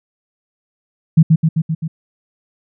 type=tone with echo; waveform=sine; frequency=160 Hz; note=D#3; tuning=49 cents sharp; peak=-3 dBFS; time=1.17-1.23 s; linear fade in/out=10 ms; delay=130 ms; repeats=5; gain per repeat=-3 dB; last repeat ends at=1.88 s; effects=none